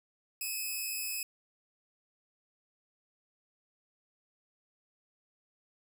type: tone pair together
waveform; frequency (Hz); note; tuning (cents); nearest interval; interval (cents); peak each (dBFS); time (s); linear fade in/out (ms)
5% pulse; 2489 / 2587; D#7 / E7; 0 / -33; minor second; 67; -29 / -27; 0.41-1.23; 2
effects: none